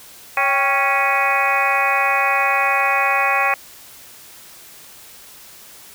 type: harmonic tone with a mistuned harmonic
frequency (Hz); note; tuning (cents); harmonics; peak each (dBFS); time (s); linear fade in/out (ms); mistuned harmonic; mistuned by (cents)
277.2; C#4; 0; 2 / 3 / 4 / 5 / 6 / 7 / 8 / 9; -27 / -21 / -21 / -26 / -26 / -23 / -24 / -21; 0.37-3.54; 2; 3; -81
effects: white hiss -42 dBFS RMS until 5.94 s